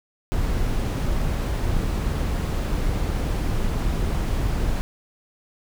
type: noise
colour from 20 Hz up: brown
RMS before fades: -23 dBFS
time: 0.32-4.81 s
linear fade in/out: 0 ms
effects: none